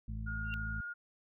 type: harmonic tone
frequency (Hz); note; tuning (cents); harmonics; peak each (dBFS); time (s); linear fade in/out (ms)
54.1; A1; -29; 1 / 2 / 3 / 4; -39 / -42 / -52 / -47; 0.08-0.81; 5
type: tone with vibrato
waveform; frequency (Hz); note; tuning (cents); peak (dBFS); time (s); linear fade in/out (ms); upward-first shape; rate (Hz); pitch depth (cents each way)
sine; 1426; F6; +36; -39; 0.26-0.94; 20; sine; 18; 9
type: tone with exponential growth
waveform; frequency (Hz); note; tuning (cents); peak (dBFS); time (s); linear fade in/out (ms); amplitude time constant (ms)
sine; 2764; F7; -19; -36; 0.44-0.54; 0; 21
effects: none